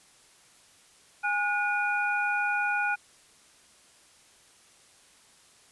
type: tone cluster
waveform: sine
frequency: 823 / 1449 / 2444 Hz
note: G#5 / F#6 / D#7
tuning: -16 / -37 / -32 cents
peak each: -30 / -27 / -32 dBFS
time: 1.23-2.96 s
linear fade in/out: 20 ms
effects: white hiss -58 dBFS RMS until 5.71 s + resampled to 24000 Hz